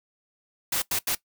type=noise bursts at uneven times; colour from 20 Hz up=white; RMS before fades=-26 dBFS; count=3; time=0.72-0.82 / 0.91-0.99 / 1.07-1.15 s; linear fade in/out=5 ms; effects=noise-tail reverb RT60 0.1 s tail -18 dB re dry